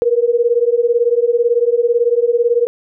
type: beating tone pair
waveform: sine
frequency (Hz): 466.2 / 484.2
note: A#4 / B4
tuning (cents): 0 / -34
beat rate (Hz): 18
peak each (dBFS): -14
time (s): 0.02-2.67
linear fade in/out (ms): 0
effects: none